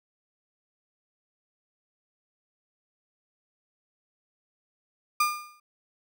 35% pulse tone with exponential decay, 1206 Hz, D6, 46 cents sharp, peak -17 dBFS, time 5.2-5.6 s, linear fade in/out 5 ms, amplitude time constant 85 ms, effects none

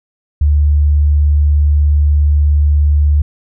sine tone, 73.6 Hz, D2, 4 cents sharp, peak -7 dBFS, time 0.41-3.22 s, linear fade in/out 5 ms, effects none

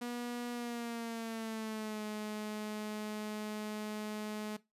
sawtooth tone with pitch glide, 241.4 to 212.6 Hz, B3 to G#3, -39 to +41 cents, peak -34 dBFS, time 0.01-4.57 s, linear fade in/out 10 ms, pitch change -220 cents, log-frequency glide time 0.52-2.03 s, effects noise-tail reverb RT60 0.2 s tail -18 dB re dry + resampled to 32000 Hz

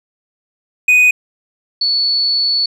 triangle / sine tone pair in turn, 2489 / 4435 Hz, D#7 / C#8, 0 / 0 cents, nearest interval minor seventh, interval 1000 cents, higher second, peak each -5 / -12 dBFS, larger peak first, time 0.88-1.11 / 1.81-2.66 s, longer second, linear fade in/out 5 ms, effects none

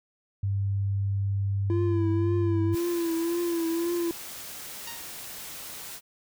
sine tone, 99 Hz, G2, 18 cents sharp, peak -24 dBFS, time 0.43-2.75 s, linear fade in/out 5 ms
triangle tone with vibrato, 338 Hz, E4, 43 cents sharp, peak -23 dBFS, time 1.7-4.11 s, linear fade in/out 0 ms, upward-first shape triangle, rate 1.9 Hz, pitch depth 55 cents each way
white noise, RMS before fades -40 dBFS, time 2.72-6.01 s, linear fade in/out 50 ms
10% pulse tone with exponential decay, 932.3 Hz, A#5, in tune, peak -28 dBFS, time 4.87-5.22 s, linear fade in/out 5 ms, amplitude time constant 75 ms
effects none

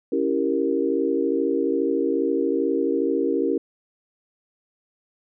sine chord, C# diminished seventh, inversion none, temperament equal, 277.2 / 329.6 / 392 / 466.2 Hz, C#4 / E4 / G4 / Bb4, 0 / 0 / 0 / 0 cents, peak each -25 dBFS, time 0.12-3.58 s, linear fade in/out 5 ms, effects none

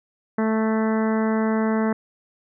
harmonic tone, 220 Hz, A3, in tune, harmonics 1 / 2 / 3 / 4 / 5 / 6 / 7 / 8 / 9, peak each -20 / -26 / -30 / -32 / -34 / -36 / -37 / -38 / -39 dBFS, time 0.38-1.93 s, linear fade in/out 5 ms, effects none

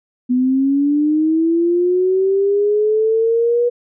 sine linear sweep, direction up, 246.9 to 485.2 Hz, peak -12 dBFS, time 0.29-3.7 s, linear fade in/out 20 ms, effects none

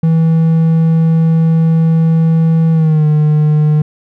triangle tone with pitch glide, 162.6 to 151.71 Hz, E3 to D#3, -23 to -43 cents, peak -5 dBFS, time 0.03-3.82 s, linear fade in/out 5 ms, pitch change -120 cents, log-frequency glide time 2.72-3.06 s, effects none

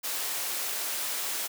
white high-pass noise, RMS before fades -32 dBFS, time 0.03-1.48 s, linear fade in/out 20 ms, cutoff 380 Hz, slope 12 dB/octave, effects none

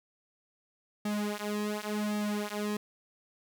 sawtooth tone with flanger, 209.1 Hz, G#3, 12 cents sharp, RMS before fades -33 dBFS, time 1.05-2.77 s, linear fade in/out 5 ms, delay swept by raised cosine 2 to 6.2 ms, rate 0.9 Hz, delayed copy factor -1, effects none

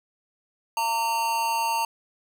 square tone with amplitude modulation, 915 Hz, A#5, 32 cents flat, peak -21 dBFS, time 0.77-1.85 s, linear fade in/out 2 ms, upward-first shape sine, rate 239 Hz, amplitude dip 55%, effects none

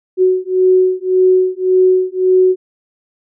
sine beating tone pair, 370 / 371.8 Hz, F#4 / F#4, 0 / +8 cents, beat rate 1.8 Hz, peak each -12 dBFS, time 0.17-2.56 s, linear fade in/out 50 ms, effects none

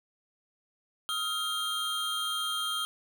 square tone cluster, 1263 / 1385 / 3200 Hz, D#6 / F6 / G7, +26 / -15 / +35 cents, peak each -37 / -39 / -32 dBFS, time 1.09-2.85 s, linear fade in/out 0 ms, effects none

